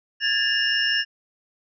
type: tone cluster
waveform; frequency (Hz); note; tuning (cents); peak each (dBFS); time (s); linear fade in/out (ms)
sine; 1655 / 1780 / 2830 / 5350; G#6 / A6 / F7 / E8; -6 / +20 / +22 / +25; -25 / -27 / -23 / -26; 0.2-1.05; 50
effects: none